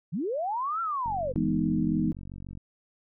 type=linear two-way sweep; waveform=sine; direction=up then down; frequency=133 to 1377 to 475.3 Hz; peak=-27 dBFS; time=0.12-1.33 s; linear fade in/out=20 ms; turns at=0.81 s
type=click train; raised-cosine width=5 ms; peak=-29 dBFS; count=72; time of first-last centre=1.06-2.574 s; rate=46.9 Hz
type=chord; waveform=sine; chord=E major seventh; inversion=none; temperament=equal; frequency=164.81 / 207.7 / 246.9 / 311.1 Hz; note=E3 / G#3 / B3 / D#4; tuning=0 / 0 / 0 / 0 cents; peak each=-29 dBFS; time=1.36-2.12 s; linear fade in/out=0 ms
effects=none